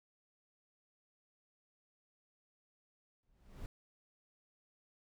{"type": "noise with exponential growth", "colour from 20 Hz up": "brown", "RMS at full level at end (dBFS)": -42, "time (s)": [3.23, 3.66], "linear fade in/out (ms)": 1, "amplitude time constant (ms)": 93, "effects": []}